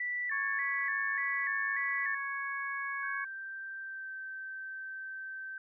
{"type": "tone with vibrato", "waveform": "sine", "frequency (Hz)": 1864.7, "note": "A#6", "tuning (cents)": 0, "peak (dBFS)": -32, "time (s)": [0, 2.15], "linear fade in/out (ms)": 5, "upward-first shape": "square", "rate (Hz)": 1.7, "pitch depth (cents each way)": 92}
{"type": "harmonic tone", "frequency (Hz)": 554.4, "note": "C#5", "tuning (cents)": 0, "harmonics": [2, 3, 4], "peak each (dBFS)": [-39, -36, -42], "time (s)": [0.31, 3.25], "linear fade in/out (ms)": 10}
{"type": "tone with pitch glide", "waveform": "sine", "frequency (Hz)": [1568, 1550.9], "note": ["G6", "G6"], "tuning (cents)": [0, -19], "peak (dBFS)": -39, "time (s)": [3.03, 5.58], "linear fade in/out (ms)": 2, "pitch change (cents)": -19, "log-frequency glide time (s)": [3.81, 4.11]}
{"effects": []}